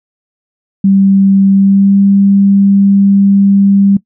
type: tone with pitch glide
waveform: sine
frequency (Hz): 195.2 to 198.04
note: G3 to G3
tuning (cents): -7 to +18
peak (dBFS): -4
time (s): 0.84-3.97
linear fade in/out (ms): 5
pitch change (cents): +25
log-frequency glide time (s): 1.51-1.98
effects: noise-tail reverb RT60 0.1 s tail -20 dB re dry